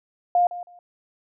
sine tone with echo, 707 Hz, F5, 21 cents sharp, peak -15 dBFS, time 0.35-0.47 s, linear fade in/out 2 ms, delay 160 ms, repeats 2, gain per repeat -15 dB, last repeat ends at 0.79 s, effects none

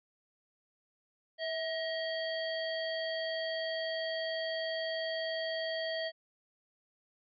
harmonic tone with a mistuned harmonic, 649 Hz, E5, 27 cents flat, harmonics 1 / 3 / 5 / 7, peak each -35 / -40 / -42 / -43 dBFS, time 1.38-6.12 s, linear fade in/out 50 ms, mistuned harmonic 3, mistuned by -47 cents, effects none

